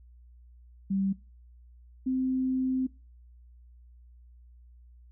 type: tone pair in turn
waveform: sine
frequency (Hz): 194.4 / 259.5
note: G3 / C4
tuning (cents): -14 / -14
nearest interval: perfect fourth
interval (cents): 500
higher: second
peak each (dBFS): -25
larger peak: neither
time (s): 0.9-1.13 / 2.06-2.87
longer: second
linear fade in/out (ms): 10
effects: noise-tail reverb RT60 0.3 s tail -21 dB re dry + added 60 Hz sine -51 dBFS peak until 5.11 s